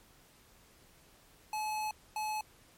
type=tone bursts at uneven times; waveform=square; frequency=857 Hz; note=A5; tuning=46 cents flat; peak=-34 dBFS; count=2; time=1.53-1.91 / 2.16-2.41 s; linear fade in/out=2 ms; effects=pink hiss -62 dBFS RMS until 2.77 s + MP3 64 kbps